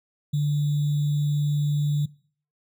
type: tone with sample-and-hold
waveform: sine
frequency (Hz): 146.83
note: D3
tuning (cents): 0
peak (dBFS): -20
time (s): 0.33-2.06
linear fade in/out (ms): 10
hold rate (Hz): 3675
effects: noise-tail reverb RT60 0.5 s tail -22 dB re dry